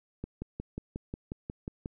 click train, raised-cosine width 3 ms, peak -23 dBFS, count 10, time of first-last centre 0.24-1.859 s, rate 5.56 Hz, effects none

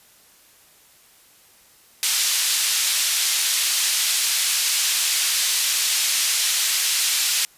pink band-pass noise, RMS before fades -21 dBFS, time 2.03-7.45 s, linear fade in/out 0 ms, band 3300 to 12000 Hz, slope 12 dB/octave, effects white hiss -53 dBFS RMS until 7.57 s + resampled to 32000 Hz

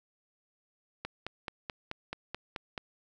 click train, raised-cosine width 0.3 ms, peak -20 dBFS, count 9, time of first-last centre 1.05-2.778 s, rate 4.63 Hz, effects none

